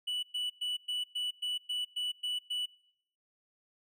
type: tone bursts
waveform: triangle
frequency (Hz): 2960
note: F#7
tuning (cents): 0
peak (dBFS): -30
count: 10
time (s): 0.07-2.66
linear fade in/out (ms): 10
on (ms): 160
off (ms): 110
effects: noise-tail reverb RT60 0.8 s tail -24 dB re dry